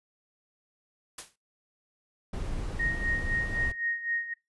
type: noise with exponential decay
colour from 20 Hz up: white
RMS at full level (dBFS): -35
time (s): 1.18-1.36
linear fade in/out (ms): 5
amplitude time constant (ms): 37
type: noise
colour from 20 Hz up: brown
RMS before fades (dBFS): -33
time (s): 2.33-3.72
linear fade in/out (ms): 5
type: tone with tremolo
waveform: sine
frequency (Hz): 1864.7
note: A#6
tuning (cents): 0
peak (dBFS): -26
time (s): 2.79-4.34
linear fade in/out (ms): 10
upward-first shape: sine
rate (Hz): 3.9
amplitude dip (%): 75
effects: noise-tail reverb RT60 0.2 s tail -21 dB re dry + resampled to 24000 Hz

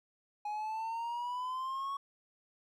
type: exponential sweep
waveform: triangle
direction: up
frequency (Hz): 830.6 to 1116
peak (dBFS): -33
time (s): 0.45-1.97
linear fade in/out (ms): 5
effects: none

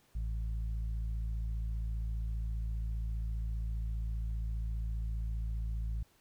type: harmonic tone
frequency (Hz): 55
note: A1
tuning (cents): 0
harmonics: 1 / 2 / 3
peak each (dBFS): -33 / -44 / -50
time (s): 0.15-6.03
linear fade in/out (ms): 5
effects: pink hiss -68 dBFS RMS until 6.2 s

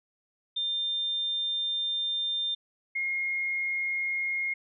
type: tone pair in turn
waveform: sine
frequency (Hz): 3600 / 2145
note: A7 / C7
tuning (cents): +39 / +42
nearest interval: major sixth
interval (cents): 897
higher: first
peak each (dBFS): -27 / -27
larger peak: neither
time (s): 0.56-2.55 / 2.95-4.54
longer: first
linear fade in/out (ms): 10
effects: none

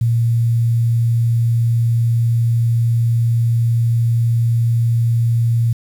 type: tone with quantisation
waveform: sine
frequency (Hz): 116.54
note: A#2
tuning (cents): 0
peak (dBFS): -12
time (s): 0.01-5.73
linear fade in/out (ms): 5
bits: 7
effects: none

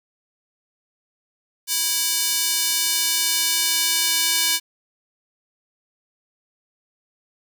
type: tone with high-pass filter sweep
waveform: square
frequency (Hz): 328.9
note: E4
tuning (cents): -4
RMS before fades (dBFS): -21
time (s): 1.67-4.6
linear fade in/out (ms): 50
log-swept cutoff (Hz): 5100 to 3300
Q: 0.75
effects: none

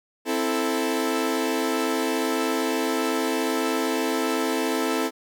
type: chord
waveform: sawtooth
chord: A minor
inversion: first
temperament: equal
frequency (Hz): 261.6 / 329.6 / 440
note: C4 / E4 / A4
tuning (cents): 0 / 0 / 0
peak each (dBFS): -23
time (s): 0.25-5.11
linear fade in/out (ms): 50
effects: none

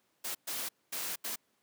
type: noise bursts at uneven times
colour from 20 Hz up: white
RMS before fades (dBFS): -37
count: 4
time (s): 0.24-0.35 / 0.47-0.69 / 0.92-1.16 / 1.24-1.36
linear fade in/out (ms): 10
effects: pink hiss -74 dBFS RMS until 1.62 s + high-pass 200 Hz 12 dB/octave

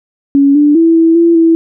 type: tone with pitch steps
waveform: sine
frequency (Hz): 279.5 / 293.8 / 329.9 / 328 / 337.2 / 329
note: C#4 / D4 / E4 / E4 / E4 / E4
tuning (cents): +14 / +1 / +1 / -9 / +39 / -3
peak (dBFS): -4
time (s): 0.35-1.55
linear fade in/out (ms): 0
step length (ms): 200
effects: none

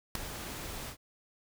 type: noise with ADSR envelope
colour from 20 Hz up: pink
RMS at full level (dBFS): -28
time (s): 0.15-0.97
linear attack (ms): 4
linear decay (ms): 3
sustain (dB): -13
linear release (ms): 85
effects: none

